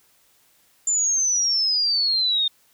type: exponential sweep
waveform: sine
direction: down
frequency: 7200 to 3647 Hz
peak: -18 dBFS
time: 0.87-2.48 s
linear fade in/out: 5 ms
effects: white hiss -60 dBFS RMS until 2.73 s